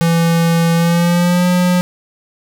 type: tone with pitch glide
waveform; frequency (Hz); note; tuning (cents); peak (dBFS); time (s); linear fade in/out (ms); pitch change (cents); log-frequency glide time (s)
square; 167.3 to 179.31; E3 to F3; +26 to +46; -11; 0.01-1.81; 0; +120; 0.74-1.47
effects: none